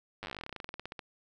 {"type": "slowing click train", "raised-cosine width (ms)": 0.3, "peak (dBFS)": -24, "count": 26, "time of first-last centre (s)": [0.23, 0.992], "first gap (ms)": 9, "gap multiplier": 1.09, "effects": []}